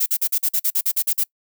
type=noise bursts; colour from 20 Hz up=violet; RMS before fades=-19 dBFS; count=12; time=0-1.239 s; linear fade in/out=10 ms; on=62 ms; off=45 ms; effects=noise-tail reverb RT60 0.1 s tail -25 dB re dry